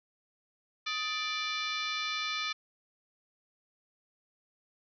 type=harmonic tone with a mistuned harmonic; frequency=588 Hz; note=D5; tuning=2 cents sharp; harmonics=2 / 3 / 4 / 5 / 6 / 7 / 8 / 9 / 10; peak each=-38 / -43 / -36 / -44 / -38 / -41 / -46 / -47 / -50 dBFS; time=0.86-2.53 s; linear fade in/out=10 ms; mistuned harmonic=2; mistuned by=+110 cents; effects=none